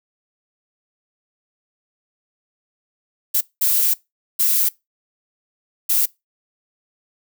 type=noise bursts at uneven times; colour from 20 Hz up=violet; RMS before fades=-17 dBFS; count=4; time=3.34-3.41 / 3.61-3.94 / 4.39-4.69 / 5.89-6.06 s; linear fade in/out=10 ms; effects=noise-tail reverb RT60 0.2 s tail -22 dB re dry